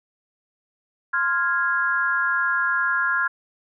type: chord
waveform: sine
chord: F minor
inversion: second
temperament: equal with one note detuned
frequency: 1046.5 / 1396.9 / 1654.5 Hz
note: C6 / F6 / Ab6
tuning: 0 / 0 / -7 cents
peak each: -27 / -22 / -23 dBFS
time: 1.13-3.28 s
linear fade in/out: 10 ms
effects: none